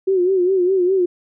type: tone with vibrato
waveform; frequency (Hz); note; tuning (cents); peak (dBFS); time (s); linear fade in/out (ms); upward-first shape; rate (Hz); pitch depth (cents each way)
sine; 370; F#4; 0; -13; 0.07-1.06; 10; sine; 4.9; 85
effects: none